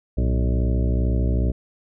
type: harmonic tone with a mistuned harmonic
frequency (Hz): 62.4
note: B1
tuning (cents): +19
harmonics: 1 / 2 / 3 / 4 / 5 / 6 / 7 / 9 / 10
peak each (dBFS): -19 / -25 / -29 / -31 / -33 / -35 / -36 / -38 / -39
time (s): 0.17-1.52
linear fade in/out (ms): 10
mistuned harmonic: 2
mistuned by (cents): -130
effects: none